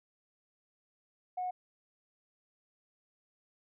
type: tone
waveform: sine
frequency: 730 Hz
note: F#5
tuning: 24 cents flat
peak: -32 dBFS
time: 1.37-1.51 s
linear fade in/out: 10 ms
effects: tanh soft clip ceiling -28 dBFS